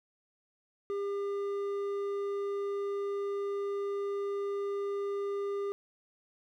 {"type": "tone with hard clipping", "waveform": "sine", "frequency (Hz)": 401.1, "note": "G4", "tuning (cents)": 40, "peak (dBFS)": -33, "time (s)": [0.9, 5.72], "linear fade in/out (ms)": 0, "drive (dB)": 6, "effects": []}